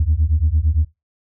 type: beating tone pair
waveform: sine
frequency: 73.42 / 82.22 Hz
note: D2 / E2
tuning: 0 / -4 cents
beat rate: 8.8 Hz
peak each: -16 dBFS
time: 0-0.85 s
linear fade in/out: 5 ms
effects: noise-tail reverb RT60 0.2 s tail -18 dB re dry + tanh soft clip ceiling -8 dBFS